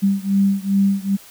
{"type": "beating tone pair", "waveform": "sine", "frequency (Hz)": [196, 198.5], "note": ["G3", "G3"], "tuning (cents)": [0, 22], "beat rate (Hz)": 2.5, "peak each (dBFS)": [-17, -18], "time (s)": [0.02, 1.17], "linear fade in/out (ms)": 20, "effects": ["white hiss -44 dBFS RMS until 1.3 s"]}